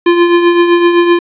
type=tone with tremolo; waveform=square; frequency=346 Hz; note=F4; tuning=16 cents flat; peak=-4 dBFS; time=0.06-1.19 s; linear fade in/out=5 ms; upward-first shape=triangle; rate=7.8 Hz; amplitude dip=55%; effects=resampled to 8000 Hz + 7-bit